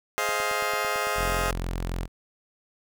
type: chord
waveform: 15% pulse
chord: F minor seventh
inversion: first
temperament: just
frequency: 419.1 / 523.8 / 628.6 / 698.5 Hz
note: Ab4 / C5 / Eb5 / F5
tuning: +16 / +2 / +18 / 0 cents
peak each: -25 dBFS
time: 0.18-1.51 s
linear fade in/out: 0 ms
type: click train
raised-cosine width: 2 ms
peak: -29 dBFS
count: 11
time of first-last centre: 0.29-1.405 s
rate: 8.97 Hz
type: tone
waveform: sawtooth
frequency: 43.65 Hz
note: F1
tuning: in tune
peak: -24 dBFS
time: 1.15-2.08 s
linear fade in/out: 50 ms
effects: none